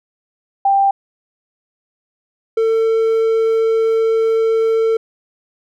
sine / triangle tone pair in turn, 789 / 448.7 Hz, G5 / A4, +11 / +34 cents, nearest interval minor seventh, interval 977 cents, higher first, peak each -10 dBFS, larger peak neither, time 0.65-0.91 / 2.57-4.97 s, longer second, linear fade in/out 5 ms, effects none

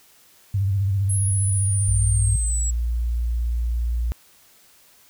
sine tone with vibrato, 98 Hz, G2, in tune, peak -18 dBFS, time 0.54-2.36 s, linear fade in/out 5 ms, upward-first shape sine, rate 15 Hz, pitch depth 71 cents each way
sine linear sweep, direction down, 10690 to 7670 Hz, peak -25 dBFS, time 1.09-2.71 s, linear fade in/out 10 ms
sine tone, 58.6 Hz, A#1, 10 cents sharp, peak -20 dBFS, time 1.88-4.12 s, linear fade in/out 0 ms
effects white hiss -54 dBFS RMS until 5.09 s

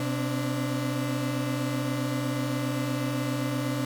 35% pulse tone cluster, 127.2 / 262.2 / 291.4 Hz, C3 / C4 / D4, -48 / +4 / -13 cents, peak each -28 / -33 / -29 dBFS, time 0-3.85 s, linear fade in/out 2 ms, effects none

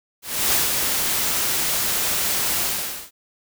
white noise with ADSR envelope, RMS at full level -18 dBFS, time 0.22-3.11 s, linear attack 310 ms, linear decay 150 ms, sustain -4 dB, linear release 490 ms, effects none

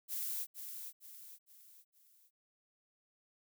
violet noise with echo, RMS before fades -39 dBFS, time 0.08-0.47 s, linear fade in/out 50 ms, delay 460 ms, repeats 4, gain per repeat -7 dB, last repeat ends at 2.31 s, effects none

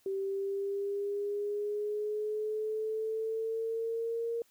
sine exponential sweep, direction up, 387.3 to 466.2 Hz, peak -31 dBFS, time 0.06-4.42 s, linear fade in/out 2 ms, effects white hiss -68 dBFS RMS until 4.5 s

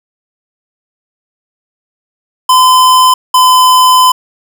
square tone pair in turn, 1021 / 1016.9 Hz, C6 / C6, -43 / -50 cents, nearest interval unison, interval 7 cents, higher first, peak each -4 dBFS, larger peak neither, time 2.49-3.14 / 3.34-4.12 s, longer second, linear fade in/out 5 ms, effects none

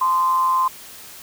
sine tone with amplitude modulation, 1039 Hz, C6, 12 cents flat, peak -13 dBFS, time 0.01-0.68 s, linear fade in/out 5 ms, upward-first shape sine, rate 173 Hz, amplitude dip 45%, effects white hiss -40 dBFS RMS until 1.22 s

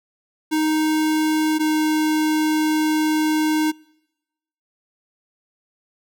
square tone pair in turn, 311.1 / 309.7 Hz, D#4 / D#4, 0 / -8 cents, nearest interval unison, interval 8 cents, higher first, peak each -18 dBFS, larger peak neither, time 0.51-1.59 / 1.59-3.72 s, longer second, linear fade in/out 20 ms, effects noise-tail reverb RT60 1.0 s tail -26 dB re dry

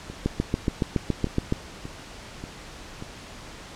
two click trains, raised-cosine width 3 ms, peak -22 / -9 dBFS, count 6 / 10, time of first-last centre 0.1-3.024 / 0.26-1.524 s, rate 1.71 / 7.12 Hz, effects pink hiss -42 dBFS RMS until 3.75 s + low-pass 7000 Hz 12 dB/octave

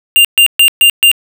square tone bursts, 2794 Hz, F7, in tune, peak -4 dBFS, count 5, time 0.16-1.115 s, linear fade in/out 0 ms, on 87 ms, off 130 ms, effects none

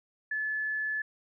sine tone, 1727 Hz, A6, 33 cents flat, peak -29 dBFS, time 0.31-1.02 s, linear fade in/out 5 ms, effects none

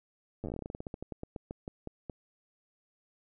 slowing click train, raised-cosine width 2 ms, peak -25 dBFS, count 25, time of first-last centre 0.44-2.098 s, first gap 9 ms, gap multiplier 1.15, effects none

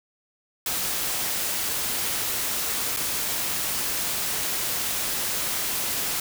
white noise with dropouts, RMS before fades -27 dBFS, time 0.66-6.2 s, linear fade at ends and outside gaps 2 ms, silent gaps 2.964-2.97 s, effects none

